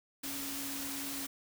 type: tone in noise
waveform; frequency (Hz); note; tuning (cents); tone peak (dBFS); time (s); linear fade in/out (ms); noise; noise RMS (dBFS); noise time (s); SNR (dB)
sine; 277.2; C#4; 0; -43; 0.23-1.27; 10; white; -40; 0.23-1.27; -6
effects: none